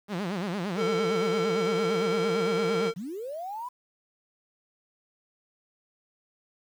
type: tone with vibrato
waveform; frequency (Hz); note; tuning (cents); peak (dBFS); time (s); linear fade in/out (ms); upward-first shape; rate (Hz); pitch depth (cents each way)
sawtooth; 188.2; F#3; +30; -25; 0.08-2.92; 50; sine; 8.8; 200
type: tone with pitch glide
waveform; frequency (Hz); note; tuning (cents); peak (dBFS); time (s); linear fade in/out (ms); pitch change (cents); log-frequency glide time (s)
square; 449 to 455.5; A4 to A#4; +35 to -40; -26; 0.76-2.94; 50; +25; 1.36-2.43
type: linear sweep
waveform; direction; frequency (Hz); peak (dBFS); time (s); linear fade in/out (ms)
sine; up; 156.9 to 1016; -33; 2.96-3.69; 10
effects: low-pass 5000 Hz 12 dB/octave + 9-bit